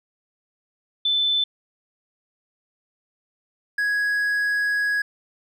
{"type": "tone pair in turn", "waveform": ["sine", "triangle"], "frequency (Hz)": [3520, 1664.3], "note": ["A7", "G#6"], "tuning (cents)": [0, 3], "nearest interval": "octave + minor second", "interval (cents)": 1297, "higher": "first", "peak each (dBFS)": [-18, -18], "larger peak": "neither", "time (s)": [[1.05, 1.44], [3.78, 5.02]], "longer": "second", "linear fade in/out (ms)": 5, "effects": []}